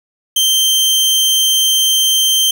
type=tone; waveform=sawtooth; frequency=3136 Hz; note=G7; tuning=in tune; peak=-7 dBFS; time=0.36-2.51 s; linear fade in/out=5 ms; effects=none